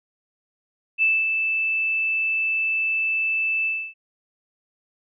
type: tone with ADSR envelope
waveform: sine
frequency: 2637 Hz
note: E7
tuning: in tune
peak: -15 dBFS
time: 0.98-3.94 s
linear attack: 43 ms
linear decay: 230 ms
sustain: -5 dB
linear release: 280 ms
effects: none